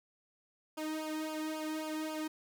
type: tone with flanger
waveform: sawtooth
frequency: 311.4 Hz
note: D#4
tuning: 2 cents sharp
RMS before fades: -38 dBFS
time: 0.77-2.28 s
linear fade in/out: 10 ms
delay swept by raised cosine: 0.5 to 1.46 ms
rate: 3.7 Hz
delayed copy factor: -0.95
effects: none